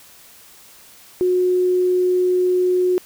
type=tone; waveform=sine; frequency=363.7 Hz; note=F#4; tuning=30 cents flat; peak=-14 dBFS; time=1.21-2.98 s; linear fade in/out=0 ms; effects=white hiss -46 dBFS RMS until 3.05 s